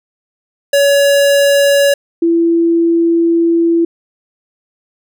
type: tone pair in turn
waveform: square / sine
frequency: 564 / 335.4 Hz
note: C#5 / E4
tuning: +30 / +30 cents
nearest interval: major sixth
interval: 900 cents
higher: first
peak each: -8 dBFS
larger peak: neither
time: 0.73-1.94 / 2.22-3.85 s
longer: second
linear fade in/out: 5 ms
effects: none